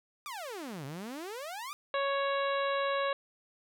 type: exponential two-way sweep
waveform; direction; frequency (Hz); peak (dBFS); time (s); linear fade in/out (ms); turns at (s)
sawtooth; down then up; 1235 to 130.6 to 1235; -35; 0.26-1.73; 0; 0.85
type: harmonic tone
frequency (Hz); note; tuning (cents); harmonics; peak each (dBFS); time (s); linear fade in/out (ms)
555; C#5; +2; 1 / 2 / 3 / 4 / 5 / 6 / 7; -31 / -33 / -38 / -43 / -43 / -47 / -43; 1.94-3.13; 2
effects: none